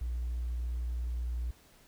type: tone with hard clipping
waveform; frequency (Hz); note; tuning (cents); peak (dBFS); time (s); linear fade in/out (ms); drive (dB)
sine; 60; B1; -49; -32; 0.01-1.51; 5; 1
effects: pink hiss -61 dBFS RMS until 1.87 s